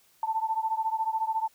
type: beating tone pair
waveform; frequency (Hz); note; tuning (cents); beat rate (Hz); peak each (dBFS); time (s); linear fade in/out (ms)
sine; 882 / 896; A5 / A5; +4 / +31; 14; -28 / -30; 0.23-1.48; 2
effects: white hiss -63 dBFS RMS until 1.54 s